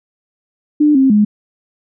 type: tone with pitch steps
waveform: sine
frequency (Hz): 298.5 / 266.8 / 209.2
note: D4 / C4 / G#3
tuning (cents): +28 / +34 / +13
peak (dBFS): -7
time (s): 0.8-1.25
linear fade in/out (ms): 10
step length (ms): 150
effects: none